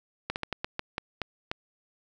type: slowing click train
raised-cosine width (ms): 0.3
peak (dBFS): -14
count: 9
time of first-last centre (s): 0.3-1.515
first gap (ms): 59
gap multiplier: 1.26
effects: none